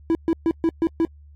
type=tone bursts; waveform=triangle; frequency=329.6 Hz; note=E4; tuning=in tune; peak=-14 dBFS; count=6; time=0.1-1.05 s; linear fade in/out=0 ms; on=50 ms; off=130 ms; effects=added 73 Hz sine -44 dBFS peak until 1.35 s + AAC 48 kbps